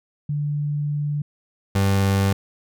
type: tone pair in turn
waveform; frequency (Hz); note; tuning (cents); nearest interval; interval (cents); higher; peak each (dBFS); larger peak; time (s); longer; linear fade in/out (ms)
sine / 30% pulse; 146.83 / 98; D3 / G2; 0 / 0; perfect fifth; 700; first; -21 / -14; second; 0.29-1.22 / 1.75-2.33; first; 5
effects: none